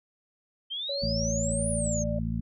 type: exponential two-way sweep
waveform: sine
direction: up then down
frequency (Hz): 3100 to 9880 to 6250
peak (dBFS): -31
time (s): 0.7-2.04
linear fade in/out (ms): 20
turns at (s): 1.7
type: tone with pitch glide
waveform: sine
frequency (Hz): 560 to 590.9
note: C#5 to D5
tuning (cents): +18 to +10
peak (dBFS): -31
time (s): 0.89-2.19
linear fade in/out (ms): 5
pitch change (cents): +92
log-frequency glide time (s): 1.57-1.88
type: harmonic tone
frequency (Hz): 56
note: A1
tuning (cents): +31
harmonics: 1 / 2 / 3 / 4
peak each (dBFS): -33 / -33 / -33 / -33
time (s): 1.02-2.41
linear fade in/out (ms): 10
effects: none

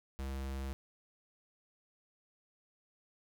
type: tone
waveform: square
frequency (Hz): 67.2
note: C2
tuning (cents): +47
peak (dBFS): -38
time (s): 0.19-0.73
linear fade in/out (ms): 0
effects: none

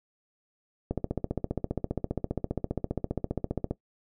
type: click train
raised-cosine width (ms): 2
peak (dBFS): -15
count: 43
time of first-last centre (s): 0.91-3.71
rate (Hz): 15
effects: noise-tail reverb RT60 0.1 s tail -17 dB re dry

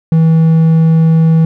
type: tone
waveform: triangle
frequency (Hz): 161.9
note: E3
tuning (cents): -31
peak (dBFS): -3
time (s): 0.12-1.45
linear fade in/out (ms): 2
effects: none

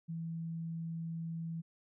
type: tone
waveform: sine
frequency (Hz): 164.81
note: E3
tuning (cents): 0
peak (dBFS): -37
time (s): 0.08-1.62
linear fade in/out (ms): 20
effects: none

